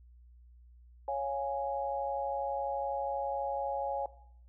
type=chord; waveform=sine; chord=Db major; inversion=none; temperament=equal; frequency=554.4 / 698.5 / 830.6 Hz; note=Db5 / F5 / Ab5; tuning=0 / 0 / 0 cents; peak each=-35 / -39 / -34 dBFS; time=1.08-4.06 s; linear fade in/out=2 ms; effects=noise-tail reverb RT60 0.7 s tail -17 dB re dry + added 60 Hz sine -54 dBFS peak until 4.48 s